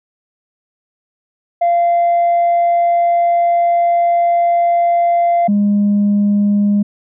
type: tone pair in turn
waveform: sine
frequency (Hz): 690 / 204.5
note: F5 / G#3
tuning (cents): -21 / -26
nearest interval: octave + major sixth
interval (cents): 2105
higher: first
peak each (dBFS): -8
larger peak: neither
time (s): 1.61-5.48 / 5.48-6.83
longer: first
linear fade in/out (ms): 10
effects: tanh soft clip ceiling -8 dBFS